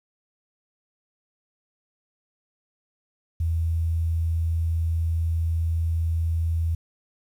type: tone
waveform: sine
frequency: 82.4 Hz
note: E2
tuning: in tune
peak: -21 dBFS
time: 3.4-6.75 s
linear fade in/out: 5 ms
effects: 9-bit